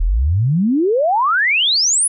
sine exponential sweep, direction up, 36.17 to 10548 Hz, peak -12 dBFS, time 0-2.08 s, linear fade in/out 10 ms, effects none

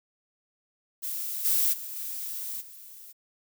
violet noise with level steps, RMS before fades -33 / -24 / -38 / -35 / -47 dBFS, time 1.02-3.13 s, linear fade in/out 20 ms, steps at 1.44 / 1.72 / 1.95 / 2.6 s, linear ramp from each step 20 ms, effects none

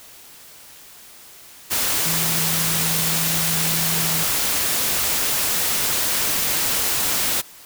sine tone in noise, 163.2 Hz, E3, 17 cents flat, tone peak -27 dBFS, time 2.05-4.24 s, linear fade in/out 20 ms, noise white, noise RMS -21 dBFS, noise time 1.7-7.42 s, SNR -9 dB, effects white hiss -44 dBFS RMS until 7.65 s

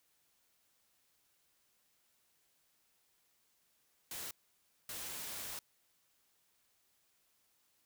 white noise bursts at uneven times, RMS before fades -44 dBFS, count 2, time 4.11-4.31 / 4.89-5.59 s, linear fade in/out 2 ms, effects white hiss -75 dBFS RMS until 7.85 s

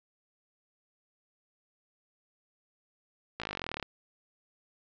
slowing click train, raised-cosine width 0.3 ms, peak -19 dBFS, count 20, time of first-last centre 3.4-3.827 s, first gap 17 ms, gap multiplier 1.03, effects resampled to 16000 Hz + 8-bit

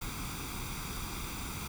pink noise with comb filter, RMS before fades -39 dBFS, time 0.01-1.68 s, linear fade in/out 10 ms, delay 0.84 ms, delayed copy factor +0.7, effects none

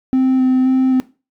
triangle tone with vibrato, 259.2 Hz, C4, 16 cents flat, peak -8 dBFS, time 0.13-1 s, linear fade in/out 0 ms, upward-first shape square, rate 1.9 Hz, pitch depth 10 cents each way, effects noise-tail reverb RT60 0.3 s tail -19 dB re dry + tanh soft clip ceiling -5 dBFS

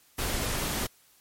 pink noise, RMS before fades -30 dBFS, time 0.18-0.87 s, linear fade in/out 10 ms, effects white hiss -61 dBFS RMS until 1.2 s + MP3 64 kbps

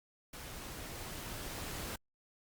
pink noise with level ramp, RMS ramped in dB -47 to -41 dBFS, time 0.33-1.96 s, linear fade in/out 5 ms, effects Opus 48 kbps

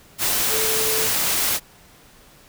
sine tone in noise, 440 Hz, A4, in tune, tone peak -26 dBFS, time 0.49-1.09 s, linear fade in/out 50 ms, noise white, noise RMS -21 dBFS, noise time 0.18-1.6 s, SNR -8 dB, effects pink hiss -50 dBFS RMS until 2.48 s

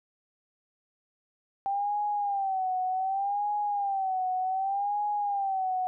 sine tone with vibrato, 784 Hz, G5, in tune, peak -26 dBFS, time 1.66-5.87 s, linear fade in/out 0 ms, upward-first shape sine, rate 0.66 Hz, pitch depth 100 cents each way, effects none

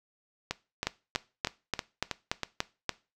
two click trains, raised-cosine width 0.2 ms, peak -10 / -13 dBFS, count 8 / 7, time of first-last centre 0.87-2.893 / 0.51-2.433 s, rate 3.46 / 3.12 Hz, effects noise-tail reverb RT60 0.3 s tail -19 dB re dry

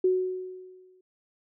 sine tone with exponential decay, 370 Hz, F#4, in tune, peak -18 dBFS, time 0.04-1.01 s, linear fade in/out 5 ms, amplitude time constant 210 ms, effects none

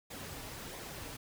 pink noise with flanger, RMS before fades -45 dBFS, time 0.1-1.17 s, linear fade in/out 10 ms, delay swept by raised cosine 0.68 to 5.68 ms, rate 1.5 Hz, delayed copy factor -0.5, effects none

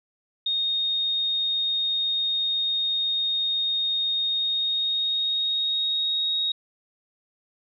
sine tone with pitch glide, 3706 to 3766 Hz, A#7 to A#7, -11 to +17 cents, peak -22 dBFS, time 0.46-6.52 s, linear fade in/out 5 ms, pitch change +28 cents, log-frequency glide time 4.21-6.38 s, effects none

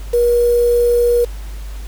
sine tone with quantisation, 479.1 Hz, A#4, 47 cents sharp, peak -10 dBFS, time 0.13-1.25 s, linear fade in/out 10 ms, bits 5, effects added 50 Hz sine -25 dBFS peak until 1.87 s + pink hiss -41 dBFS RMS until 1.87 s

